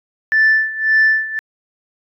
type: tone with tremolo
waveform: sine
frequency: 1760 Hz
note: A6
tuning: in tune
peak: -7 dBFS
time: 0.32-1.39 s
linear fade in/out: 0 ms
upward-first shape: sine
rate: 1.8 Hz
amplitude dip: 85%
effects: tanh soft clip ceiling -6 dBFS